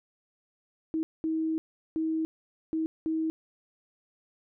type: tone bursts at uneven times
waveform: sine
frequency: 319.5 Hz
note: D#4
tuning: 46 cents sharp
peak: -26 dBFS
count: 5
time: 0.94-1.03 / 1.24-1.58 / 1.96-2.25 / 2.73-2.86 / 3.06-3.3 s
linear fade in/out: 0 ms
effects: none